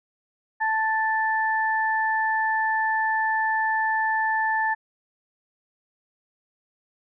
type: tone pair together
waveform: sine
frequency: 880 / 1760 Hz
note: A5 / A6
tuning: 0 / 0 cents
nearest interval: octave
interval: 1200 cents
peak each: -23 / -24 dBFS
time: 0.6-4.75 s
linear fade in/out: 20 ms
effects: none